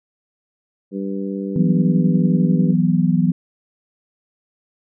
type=harmonic tone; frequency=98 Hz; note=G2; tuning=in tune; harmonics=2 / 3 / 4 / 5; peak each=-24 / -28 / -30 / -32 dBFS; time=0.91-2.75 s; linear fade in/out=50 ms
type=chord; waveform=sine; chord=E suspended second; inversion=none; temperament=equal; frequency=164.81 / 185 / 246.9 Hz; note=E3 / F#3 / B3; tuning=0 / 0 / 0 cents; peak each=-17 / -17 / -20 dBFS; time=1.56-3.32 s; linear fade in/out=2 ms
effects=none